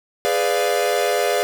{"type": "chord", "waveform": "45% pulse", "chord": "G# diminished seventh", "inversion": "none", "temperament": "equal with one note detuned", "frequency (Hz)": [415.3, 499.3, 587.3, 698.5], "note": ["G#4", "B4", "D5", "F5"], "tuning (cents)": [0, 19, 0, 0], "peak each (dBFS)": -23, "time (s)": [0.25, 1.43], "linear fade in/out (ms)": 0, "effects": []}